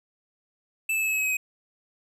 square tone with pitch steps, 2637 / 2620 / 2604 / 2587 / 2571 / 2555 / 2538 / 2522 Hz, E7 / E7 / E7 / E7 / E7 / D#7 / D#7 / D#7, 0 / -11 / -22 / -33 / -44 / +45 / +34 / +23 cents, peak -24 dBFS, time 0.89-1.37 s, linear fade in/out 5 ms, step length 60 ms, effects none

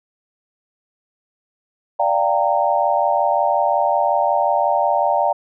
sine chord, G minor seventh, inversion second, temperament equal with one note detuned, 587.3 / 698.5 / 784 / 921.6 Hz, D5 / F5 / G5 / Bb5, 0 / 0 / 0 / -20 cents, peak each -20 dBFS, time 1.99-5.33 s, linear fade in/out 10 ms, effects none

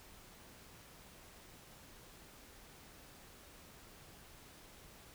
silence, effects pink hiss -58 dBFS RMS until 5.14 s

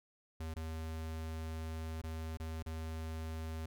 square tone with dropouts, 80.2 Hz, E2, 47 cents flat, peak -40 dBFS, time 0.4-3.66 s, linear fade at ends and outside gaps 5 ms, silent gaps 0.54-0.562 / 2.016-2.037 / 2.372-2.399 / 2.626-2.661 s, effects none

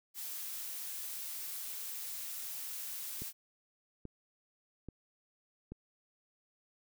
blue noise, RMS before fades -42 dBFS, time 0.14-3.33 s, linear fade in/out 50 ms
click train, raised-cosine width 3 ms, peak -31 dBFS, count 4, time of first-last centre 3.22-5.72 s, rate 1.2 Hz
effects none

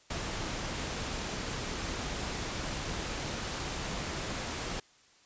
pink noise, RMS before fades -36 dBFS, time 0.1-4.8 s, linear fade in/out 5 ms, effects white hiss -62 dBFS RMS until 5.25 s + resampled to 16000 Hz

